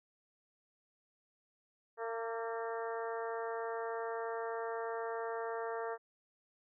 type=harmonic tone with a mistuned harmonic; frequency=227.9 Hz; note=A#3; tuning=39 cents flat; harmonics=2 / 3 / 4 / 5 / 6 / 7 / 8; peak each=-39 / -43 / -45 / -47 / -49 / -50 / -51 dBFS; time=1.97-5.98 s; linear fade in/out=50 ms; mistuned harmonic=5; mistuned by=+29 cents; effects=none